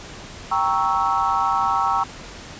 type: chord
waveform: sine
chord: G diminished seventh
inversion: none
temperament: equal with one note detuned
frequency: 784 / 932.3 / 1108.7 / 1313.9 Hz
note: G5 / Bb5 / Db6 / Fb6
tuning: 0 / 0 / 0 / -6 cents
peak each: -23 dBFS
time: 0.51-2.04 s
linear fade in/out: 10 ms
effects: pink hiss -38 dBFS RMS until 2.59 s + resampled to 16000 Hz